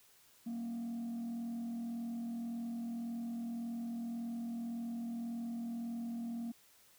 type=tone with frequency modulation; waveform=sine; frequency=233.1 Hz; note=A#3; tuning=in tune; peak=-35 dBFS; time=0.46-6.52 s; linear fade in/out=10 ms; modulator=41.8 Hz; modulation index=0.28; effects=tanh soft clip ceiling -37 dBFS + white hiss -65 dBFS RMS until 6.98 s